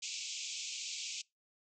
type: band-pass noise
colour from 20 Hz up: white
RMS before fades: -42 dBFS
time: 0.02-1.22 s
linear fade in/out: 10 ms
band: 2300 to 7500 Hz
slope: 96 dB/octave
effects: noise-tail reverb RT60 0.2 s tail -24 dB re dry